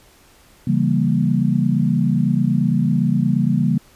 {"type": "chord", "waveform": "sine", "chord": "C# diminished seventh", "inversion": "none", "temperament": "equal with one note detuned", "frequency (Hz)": [138.59, 166.73, 196, 233.1], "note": ["C#3", "E3", "G3", "Bb3"], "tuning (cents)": [0, 20, 0, 0], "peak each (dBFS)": -20, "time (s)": [0.67, 3.78], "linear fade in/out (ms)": 5, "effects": ["pink hiss -51 dBFS RMS until 3.95 s", "resampled to 32000 Hz"]}